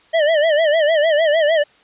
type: tone with vibrato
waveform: square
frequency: 622.3 Hz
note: D#5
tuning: in tune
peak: -13 dBFS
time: 0.13-1.64 s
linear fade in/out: 20 ms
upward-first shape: sine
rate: 6.6 Hz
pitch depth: 120 cents each way
effects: white hiss -52 dBFS RMS until 1.83 s + resampled to 8000 Hz